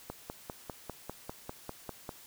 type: click train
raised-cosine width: 1 ms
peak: -24 dBFS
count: 11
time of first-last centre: 0.1-2.092 s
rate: 5.02 Hz
effects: white hiss -54 dBFS RMS until 2.26 s